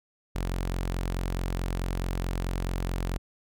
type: tone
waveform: sawtooth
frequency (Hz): 44.63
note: F1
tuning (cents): +38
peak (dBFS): -24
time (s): 0.35-3.18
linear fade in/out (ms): 10
effects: none